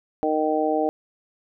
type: harmonic tone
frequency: 154.8 Hz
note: D#3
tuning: 9 cents flat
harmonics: 2 / 3 / 4 / 5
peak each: -25 / -25 / -25 / -25 dBFS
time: 0.23-0.89 s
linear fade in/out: 0 ms
effects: none